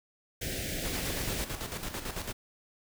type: band-stop noise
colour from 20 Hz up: pink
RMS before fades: -35 dBFS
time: 0.41-1.45 s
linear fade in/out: 10 ms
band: 690 to 1600 Hz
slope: 48 dB/octave
type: noise with tremolo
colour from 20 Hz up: pink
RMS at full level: -36 dBFS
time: 0.83-2.33 s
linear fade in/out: 20 ms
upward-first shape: square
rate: 9 Hz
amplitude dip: 55%
effects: none